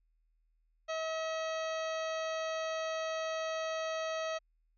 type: harmonic tone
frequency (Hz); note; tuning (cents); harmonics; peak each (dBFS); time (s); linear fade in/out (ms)
641; E5; -49; 1 / 2 / 3 / 4 / 5 / 6 / 7 / 9 / 10; -35 / -41 / -45 / -47 / -49 / -51 / -52 / -54 / -55; 0.88-4.39; 20
effects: added 40 Hz sine -70 dBFS peak until 4.77 s